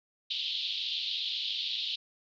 pink band-pass noise, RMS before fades -34 dBFS, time 0.3-1.96 s, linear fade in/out 10 ms, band 3100 to 4100 Hz, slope 48 dB/octave, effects none

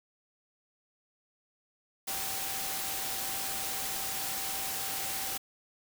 sine tone in noise, 776 Hz, G5, 18 cents flat, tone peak -44 dBFS, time 2.07-5.38 s, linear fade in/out 10 ms, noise white, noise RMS -35 dBFS, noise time 2.07-5.38 s, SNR -12 dB, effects none

